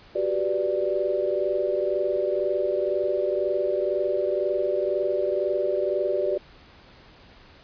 sine chord, G major seventh, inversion third, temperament equal, 370 / 392 / 493.9 / 587.3 Hz, F#4 / G4 / B4 / D5, 0 / 0 / 0 / 0 cents, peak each -28 / -28 / -31 / -25 dBFS, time 0.15-6.38 s, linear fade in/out 10 ms, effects pink hiss -51 dBFS RMS until 7.63 s + resampled to 11025 Hz

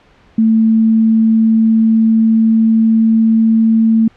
sine tone with pitch glide, 222.5 to 223.9 Hz, A3 to A3, +20 to +30 cents, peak -7 dBFS, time 0.38-4.08 s, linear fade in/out 5 ms, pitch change +10 cents, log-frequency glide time 0.6-3.74 s, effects pink hiss -48 dBFS RMS until 4.16 s + low-pass 3000 Hz 12 dB/octave

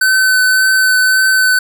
square tone with vibrato, 1520 Hz, F#6, 46 cents sharp, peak -9 dBFS, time 0.01-1.59 s, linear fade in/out 5 ms, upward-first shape triangle, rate 1.8 Hz, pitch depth 14 cents each way, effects none

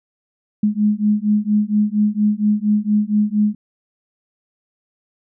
sine beating tone pair, 207.7 / 212 Hz, G#3 / G#3, 0 / +36 cents, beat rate 4.3 Hz, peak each -17 dBFS, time 0.63-3.55 s, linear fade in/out 5 ms, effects none

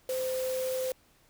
sine tone in noise, 516 Hz, C5, 24 cents flat, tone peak -29 dBFS, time 0.09-0.92 s, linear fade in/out 2 ms, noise white, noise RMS -41 dBFS, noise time 0.09-0.92 s, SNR +9 dB, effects pink hiss -64 dBFS RMS until 1.29 s

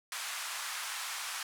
pink band-pass noise, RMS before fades -39 dBFS, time 0.12-1.43 s, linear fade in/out 2 ms, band 980 to 12000 Hz, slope 24 dB/octave, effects none

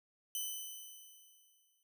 5% pulse tone with exponential decay, 3023 Hz, F#7, 36 cents sharp, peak -27 dBFS, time 0.35-1.83 s, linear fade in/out 1 ms, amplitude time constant 320 ms, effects none

